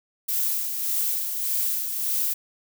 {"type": "noise with tremolo", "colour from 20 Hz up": "violet", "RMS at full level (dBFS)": -24, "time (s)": [0.28, 2.34], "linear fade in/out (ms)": 10, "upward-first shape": "sine", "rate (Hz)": 1.7, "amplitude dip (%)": 45, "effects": []}